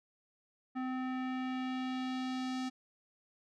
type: tone with low-pass filter sweep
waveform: square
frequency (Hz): 257.3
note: C4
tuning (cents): -29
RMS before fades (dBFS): -37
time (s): 0.75-2.7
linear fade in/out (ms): 20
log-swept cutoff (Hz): 1600 to 5800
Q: 1.3
effects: none